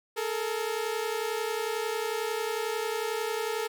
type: tone pair together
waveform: sawtooth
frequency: 427.7 / 458.8 Hz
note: A4 / A#4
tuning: -49 / -28 cents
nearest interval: minor second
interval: 121 cents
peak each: -28 dBFS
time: 0.16-3.68 s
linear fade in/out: 20 ms
effects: none